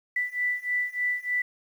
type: beating tone pair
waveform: sine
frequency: 1976 / 1979.3 Hz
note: B6 / B6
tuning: 0 / +3 cents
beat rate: 3.3 Hz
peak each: -29 / -28 dBFS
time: 0.16-1.42 s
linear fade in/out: 5 ms
effects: 9-bit